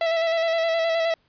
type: tone with vibrato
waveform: 45% pulse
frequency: 660 Hz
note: E5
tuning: 2 cents sharp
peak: -20 dBFS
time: 0.01-1.14 s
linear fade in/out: 2 ms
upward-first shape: square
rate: 9.6 Hz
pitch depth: 21 cents each way
effects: pink hiss -65 dBFS RMS until 1.28 s + resampled to 11025 Hz